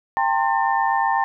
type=tone cluster; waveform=sine; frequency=794 / 902 / 1055 / 1798 Hz; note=G5 / A5 / C6 / A6; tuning=+22 / +43 / +14 / +37 cents; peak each=-21 / -21 / -25 / -26 dBFS; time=0.17-1.24 s; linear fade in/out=0 ms; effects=none